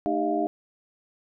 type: tone cluster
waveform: sine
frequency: 220.5 / 308 / 397.9 / 634 / 697 Hz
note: A3 / D#4 / G4 / D#5 / F5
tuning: +4 / -17 / +26 / +32 / -4 cents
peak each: -35 / -27 / -30 / -31 / -27 dBFS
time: 0.06-0.47 s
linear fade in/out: 0 ms
effects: none